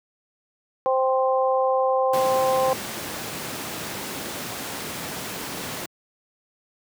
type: harmonic tone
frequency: 261.6 Hz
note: C4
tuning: in tune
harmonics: 2 / 3 / 4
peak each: -20 / -24 / -26 dBFS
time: 0.86-2.73 s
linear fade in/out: 0 ms
type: noise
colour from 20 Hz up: pink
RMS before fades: -31 dBFS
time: 2.13-5.86 s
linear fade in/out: 5 ms
effects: high-pass 150 Hz 12 dB/octave